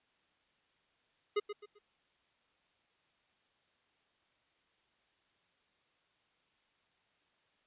square tone with echo, 415.3 Hz, G#4, in tune, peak -29 dBFS, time 1.36-1.4 s, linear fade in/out 10 ms, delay 130 ms, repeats 3, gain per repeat -10 dB, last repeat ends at 1.79 s, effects white hiss -74 dBFS RMS until 7.66 s + resampled to 8000 Hz

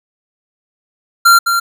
square tone with echo, 1379 Hz, F6, 22 cents flat, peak -5 dBFS, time 1.25-1.39 s, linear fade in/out 10 ms, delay 210 ms, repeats 1, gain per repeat -7 dB, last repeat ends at 1.6 s, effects none

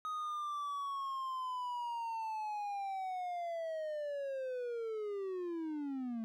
triangle linear sweep, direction down, 1256 to 220 Hz, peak -35 dBFS, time 0.05-6.24 s, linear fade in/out 0 ms, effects none

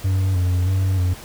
triangle tone with vibrato, 92.5 Hz, F#2, in tune, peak -14 dBFS, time 0.04-1.14 s, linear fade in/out 10 ms, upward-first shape square, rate 1.6 Hz, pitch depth 46 cents each way, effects pink hiss -39 dBFS RMS until 1.24 s

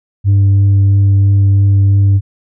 sine tone with vibrato, 99 Hz, G2, 18 cents sharp, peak -3 dBFS, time 0.24-2.21 s, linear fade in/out 50 ms, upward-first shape triangle, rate 3 Hz, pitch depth 10 cents each way, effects tanh soft clip ceiling -5 dBFS

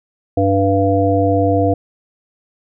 harmonic tone, 98 Hz, G2, in tune, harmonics 1 / 3 / 5 / 7, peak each -17 / -17 / -17 / -17 dBFS, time 0.37-1.74 s, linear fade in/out 5 ms, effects none

